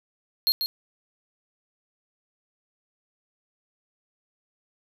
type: tone with echo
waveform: square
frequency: 4247 Hz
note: C8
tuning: 25 cents sharp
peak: -19 dBFS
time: 0.47-0.52 s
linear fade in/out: 0 ms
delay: 140 ms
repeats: 1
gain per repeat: -6 dB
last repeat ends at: 0.66 s
effects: none